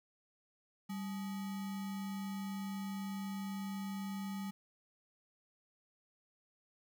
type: tone with sample-and-hold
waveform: sine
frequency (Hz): 196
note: G3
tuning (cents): 0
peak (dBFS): -38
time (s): 0.89-4.51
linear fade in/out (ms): 10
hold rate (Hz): 1050
effects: none